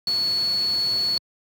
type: tone in noise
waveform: sine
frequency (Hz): 4400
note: C#8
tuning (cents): -14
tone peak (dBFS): -20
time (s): 0.07-1.18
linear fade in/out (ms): 2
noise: pink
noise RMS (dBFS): -38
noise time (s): 0.07-1.18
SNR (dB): +15
effects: high-pass 100 Hz 12 dB/octave